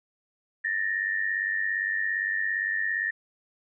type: tone pair together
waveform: sine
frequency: 1767.2 / 1864.7 Hz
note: A6 / A#6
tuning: +7 / 0 cents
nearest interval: minor second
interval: 93 cents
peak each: -28 dBFS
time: 0.64-3.11 s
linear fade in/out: 10 ms
effects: none